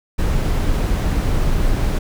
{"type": "noise", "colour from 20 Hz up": "brown", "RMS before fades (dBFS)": -17, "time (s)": [0.18, 1.99], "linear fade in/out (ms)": 10, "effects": []}